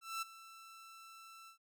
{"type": "tone with ADSR envelope", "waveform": "sawtooth", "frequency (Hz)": 1333, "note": "E6", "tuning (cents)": 19, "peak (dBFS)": -33, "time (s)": [0.01, 1.58], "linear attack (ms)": 210, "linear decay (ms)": 14, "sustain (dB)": -17, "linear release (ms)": 100, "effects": []}